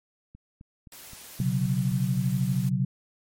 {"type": "click train", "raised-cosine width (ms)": 5, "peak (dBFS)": -34, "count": 8, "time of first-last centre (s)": [0.35, 2.178], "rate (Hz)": 3.83}
{"type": "noise", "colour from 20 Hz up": "white", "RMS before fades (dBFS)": -45, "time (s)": [0.92, 2.69], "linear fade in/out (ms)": 2}
{"type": "chord", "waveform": "sine", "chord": "B suspended second", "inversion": "none", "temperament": "equal with one note detuned", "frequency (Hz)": [125.92, 138.59, 185], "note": ["B2", "C#3", "F#3"], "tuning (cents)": [34, 0, 0], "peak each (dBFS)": -27, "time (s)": [1.4, 2.85], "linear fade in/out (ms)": 2}
{"effects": ["MP3 64 kbps"]}